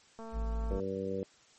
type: click train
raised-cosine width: 1 ms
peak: -33 dBFS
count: 138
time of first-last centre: 0.19-0.799 s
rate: 225 Hz
type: tone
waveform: triangle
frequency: 54.1 Hz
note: A1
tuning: 29 cents flat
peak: -29 dBFS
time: 0.32-0.8 s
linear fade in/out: 50 ms
type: harmonic tone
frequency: 96.4 Hz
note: G2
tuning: 28 cents flat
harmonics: 1 / 2 / 3 / 4 / 5 / 6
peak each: -45 / -39 / -43 / -40 / -36 / -46 dBFS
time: 0.71-1.23 s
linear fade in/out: 0 ms
effects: white hiss -62 dBFS RMS until 1.58 s + MP3 32 kbps